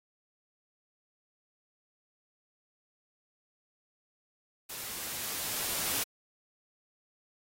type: noise with level ramp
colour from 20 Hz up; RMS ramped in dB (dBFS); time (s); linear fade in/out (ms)
white; -41 to -31; 4.69-6.04; 10
effects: AAC 48 kbps